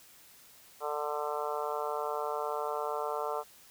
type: harmonic tone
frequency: 148.6 Hz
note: D3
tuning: 21 cents sharp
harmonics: 3 / 4 / 5 / 6 / 7 / 8 / 9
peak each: -37 / -38 / -39 / -40 / -40 / -41 / -42 dBFS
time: 0.8-3.44 s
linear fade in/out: 50 ms
effects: white hiss -57 dBFS RMS until 3.7 s